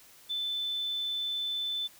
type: tone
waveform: sine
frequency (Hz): 3520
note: A7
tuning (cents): 0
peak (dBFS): -30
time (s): 0.29-1.88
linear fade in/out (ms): 20
effects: white hiss -56 dBFS RMS until 1.99 s